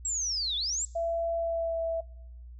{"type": "linear two-way sweep", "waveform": "sine", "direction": "down then up", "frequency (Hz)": [7730, 3362, 7730], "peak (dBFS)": -28, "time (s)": [0.05, 0.85], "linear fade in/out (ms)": 2, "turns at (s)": 0.56}
{"type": "tone with pitch glide", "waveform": "sine", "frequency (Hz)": [670, 659.6], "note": ["E5", "E5"], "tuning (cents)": [28, 1], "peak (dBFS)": -27, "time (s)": [0.95, 2.01], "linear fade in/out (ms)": 10, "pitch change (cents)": -27, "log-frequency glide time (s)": [1.37, 1.82]}
{"effects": ["noise-tail reverb RT60 0.8 s tail -25 dB re dry", "added 60 Hz sine -43 dBFS peak until 2.59 s"]}